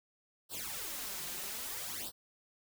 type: noise with flanger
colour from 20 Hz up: white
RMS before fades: -41 dBFS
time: 0.49-2.12 s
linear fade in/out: 50 ms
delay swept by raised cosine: 0.22 to 5.72 ms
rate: 0.62 Hz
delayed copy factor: +0.95
effects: none